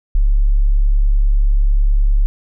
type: tone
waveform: sine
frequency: 35.26 Hz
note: C#1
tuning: 30 cents sharp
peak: -9 dBFS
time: 0.15-2.26 s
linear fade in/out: 0 ms
effects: none